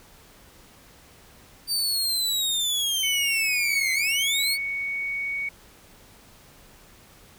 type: linear two-way sweep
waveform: sawtooth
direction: down then up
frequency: 4666 to 2039 to 4530 Hz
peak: -20 dBFS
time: 1.67-4.58 s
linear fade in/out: 50 ms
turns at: 3.93 s
type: tone with pitch glide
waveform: sine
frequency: 2217 to 2234 Hz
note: C#7 to C#7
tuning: 0 to +13 cents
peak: -26 dBFS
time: 3.03-5.49 s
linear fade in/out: 5 ms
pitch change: +13 cents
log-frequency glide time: 3.84-5.35 s
effects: pink hiss -52 dBFS RMS until 7.38 s